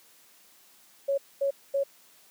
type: tone bursts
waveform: sine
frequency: 554.4 Hz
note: C#5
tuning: in tune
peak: -23 dBFS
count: 3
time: 1.08-1.837 s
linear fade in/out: 10 ms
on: 99 ms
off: 230 ms
effects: white hiss -58 dBFS RMS until 2.3 s + high-pass 150 Hz 12 dB/octave